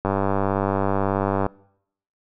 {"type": "click train", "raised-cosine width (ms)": 1, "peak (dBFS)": -8, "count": 140, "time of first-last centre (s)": [0.05, 1.464], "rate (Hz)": 98.3, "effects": ["noise-tail reverb RT60 0.7 s tail -23 dB re dry"]}